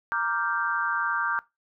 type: chord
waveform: sine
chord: G minor seventh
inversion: first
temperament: equal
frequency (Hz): 932.3 / 1174.7 / 1396.9 / 1568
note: Bb5 / D6 / F6 / G6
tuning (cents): 0 / 0 / 0 / 0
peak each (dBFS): -32 / -29 / -31 / -28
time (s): 0.12-1.39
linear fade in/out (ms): 0
effects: noise-tail reverb RT60 0.2 s tail -19 dB re dry